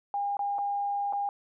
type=tone with dropouts; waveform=sine; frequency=808 Hz; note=G#5; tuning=48 cents flat; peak=-27 dBFS; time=0.14-1.29 s; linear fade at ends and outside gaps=1 ms; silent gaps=0.369-0.392 / 0.584-0.588 / 1.126-1.133 s; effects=none